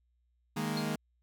sawtooth chord, D# suspended fourth, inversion none, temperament equal, 155.56 / 207.7 / 233.1 Hz, D#3 / G#3 / A#3, 0 / 0 / 0 cents, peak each -32 dBFS, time 0.56-0.96 s, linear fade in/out 10 ms
sine tone with exponential decay, 4215 Hz, C8, 12 cents sharp, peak -33 dBFS, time 0.77-0.9 s, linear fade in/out 2 ms, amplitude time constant 27 ms
effects added 60 Hz sine -70 dBFS peak until 1.22 s

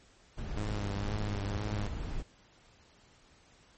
brown noise, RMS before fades -37 dBFS, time 0.37-2.23 s, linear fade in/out 20 ms
sawtooth tone with vibrato, 102.7 Hz, G#2, 19 cents flat, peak -30 dBFS, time 0.56-1.88 s, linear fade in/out 10 ms, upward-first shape triangle, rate 2 Hz, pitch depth 61 cents each way
effects pink hiss -62 dBFS RMS until 3.77 s + MP3 32 kbps

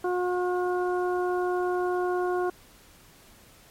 harmonic tone, 360 Hz, F#4, 47 cents flat, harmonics 1 / 2 / 3 / 4, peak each -25 / -31 / -35 / -37 dBFS, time 0.04-2.5 s, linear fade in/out 5 ms, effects pink hiss -54 dBFS RMS until 3.7 s + MP3 64 kbps

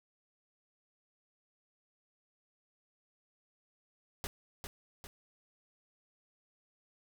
pink noise with echo, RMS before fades -39 dBFS, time 4.24-4.27 s, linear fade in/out 0 ms, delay 400 ms, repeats 2, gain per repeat -5 dB, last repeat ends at 5.07 s, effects none

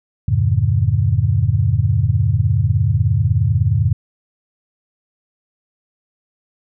sine chord, E half-diminished seventh, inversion none, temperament just, 82.41 / 98.89 / 118.67 / 148.33 Hz, E2 / G2 / Bb2 / D3, 0 / +16 / +31 / +18 cents, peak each -21 / -16 / -17 / -21 dBFS, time 0.28-3.93 s, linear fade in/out 5 ms, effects none

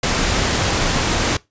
pink noise, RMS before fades -18 dBFS, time 0.03-1.37 s, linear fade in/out 5 ms, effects noise-tail reverb RT60 0.2 s tail -21 dB re dry + resampled to 16000 Hz

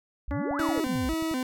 sine exponential two-way sweep, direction up then down, 46.25 to 1636 to 46.25 Hz, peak -30 dBFS, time 0.28-1.13 s, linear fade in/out 0 ms, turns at 0.59 s
harmonic tone, 285.4 Hz, D4, 49 cents flat, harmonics 1 / 2 / 3 / 4 / 5 / 6 / 7, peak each -30 / -36 / -40 / -42 / -44 / -46 / -47 dBFS, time 0.31-0.8 s, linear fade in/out 0 ms
click train, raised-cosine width 5 ms, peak -30 dBFS, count 10, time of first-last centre 0.51-1.314 s, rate 11.2 Hz
40% pulse tone with vibrato, 287.1 Hz, D4, 39 cents flat, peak -26 dBFS, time 0.59-1.43 s, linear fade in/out 2 ms, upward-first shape square, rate 2 Hz, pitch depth 200 cents each way
effects none

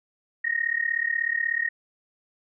sine tone with amplitude modulation, 1864.7 Hz, A#6, in tune, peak -19 dBFS, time 0.44-1.69 s, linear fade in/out 10 ms, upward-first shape sine, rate 36.4 Hz, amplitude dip 90%, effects none

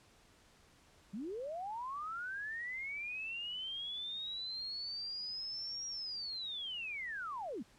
sine linear two-way sweep, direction up then down, 180.7 to 5660 to 180.7 Hz, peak -39 dBFS, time 1.13-7.63 s, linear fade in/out 10 ms, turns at 5.87 s, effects pink hiss -65 dBFS RMS until 7.78 s + low-pass 9000 Hz 12 dB/octave

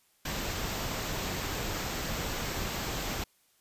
pink band-stop noise, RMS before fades -34 dBFS, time 0.25-3.24 s, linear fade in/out 5 ms, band 8300 to 12000 Hz, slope 96 dB/octave, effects white hiss -68 dBFS RMS until 3.6 s + resampled to 32000 Hz

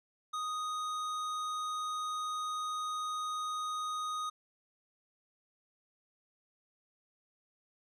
triangle tone with hard clipping, 1244.5 Hz, D#6, in tune, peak -36 dBFS, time 0.33-4.3 s, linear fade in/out 10 ms, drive 16 dB, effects none

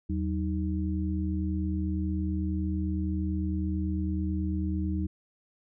sine tone cluster, 80 / 189 / 310.8 Hz, D#2 / F#3 / D#4, +49 / +37 / -2 cents, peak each -29 / -32 / -34 dBFS, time 0.09-5.07 s, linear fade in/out 10 ms, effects none

